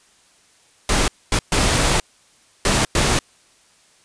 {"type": "noise bursts at uneven times", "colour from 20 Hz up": "pink", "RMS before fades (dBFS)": -17, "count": 5, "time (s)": [[0.89, 1.08], [1.32, 1.39], [1.52, 2], [2.65, 2.85], [2.95, 3.19]], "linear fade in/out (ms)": 2, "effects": ["white hiss -55 dBFS RMS until 4.04 s", "resampled to 22050 Hz"]}